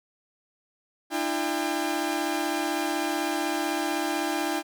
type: tone cluster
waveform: sawtooth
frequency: 301.3 / 337.2 / 802 Hz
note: D4 / E4 / G5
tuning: +44 / +39 / +39 cents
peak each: -26 / -26 / -27 dBFS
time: 1.1-4.63 s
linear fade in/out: 50 ms
effects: none